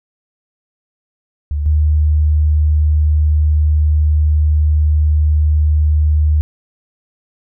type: tone pair in turn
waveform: sine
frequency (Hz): 73.42 / 75.97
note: D2 / D#2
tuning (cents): 0 / -41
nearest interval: minor second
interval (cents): 59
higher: second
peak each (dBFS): -15 / -9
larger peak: second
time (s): 1.51-1.66 / 1.66-6.41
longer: second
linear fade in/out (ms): 0
effects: none